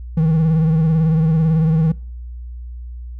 triangle tone with vibrato, 160 Hz, D#3, 49 cents sharp, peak -10 dBFS, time 0.17-1.92 s, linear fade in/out 5 ms, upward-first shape triangle, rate 18 Hz, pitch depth 73 cents each way, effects noise-tail reverb RT60 0.5 s tail -24 dB re dry + added 60 Hz sine -28 dBFS peak until 3.19 s

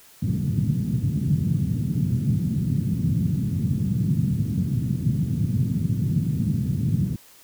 pink band-pass noise, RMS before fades -23 dBFS, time 0.22-7.16 s, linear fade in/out 5 ms, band 110 to 190 Hz, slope 24 dB/octave, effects white hiss -51 dBFS RMS until 7.43 s

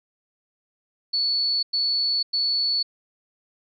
sine tone bursts, 4435 Hz, C#8, in tune, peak -20 dBFS, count 3, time 1.13-2.83 s, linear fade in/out 10 ms, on 500 ms, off 100 ms, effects none

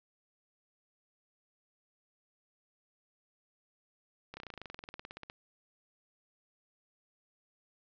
slowing click train, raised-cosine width 0.3 ms, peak -28 dBFS, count 22, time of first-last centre 4.34-5.299 s, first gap 30 ms, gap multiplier 1.04, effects resampled to 16000 Hz + 11-bit

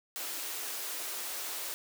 white high-pass noise, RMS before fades -38 dBFS, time 0.16-1.74 s, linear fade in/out 0 ms, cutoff 290 Hz, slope 48 dB/octave, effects none

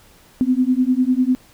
sine beating tone pair, 250 / 260 Hz, B3 / C4, +21 / -11 cents, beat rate 10 Hz, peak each -17 dBFS, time 0.41-1.35 s, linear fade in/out 0 ms, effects pink hiss -50 dBFS RMS until 1.53 s

